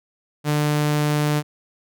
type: tone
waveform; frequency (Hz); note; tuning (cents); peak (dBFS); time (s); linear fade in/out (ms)
sawtooth; 149; D3; +25; -14; 0.44-1.43; 50
effects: none